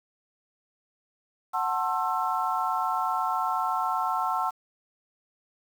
sine chord, F# half-diminished seventh, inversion none, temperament just, 740 / 888 / 1065.6 / 1332 Hz, F#5 / A5 / C6 / E6, 0 / +16 / +31 / +18 cents, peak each -30 dBFS, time 1.53-4.51 s, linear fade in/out 20 ms, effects 8-bit

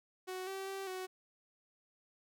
sawtooth tone with pitch steps, 371.1 / 386 / 388.5 / 372.1 Hz, F#4 / G4 / G4 / F#4, +5 / -27 / -16 / +10 cents, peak -36 dBFS, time 0.27-1.07 s, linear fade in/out 20 ms, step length 200 ms, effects none

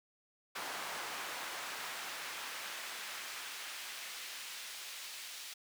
brown noise with high-pass filter sweep, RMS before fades -44 dBFS, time 0.55-5.54 s, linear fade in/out 10 ms, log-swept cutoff 1000 to 3300 Hz, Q 0.74, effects none

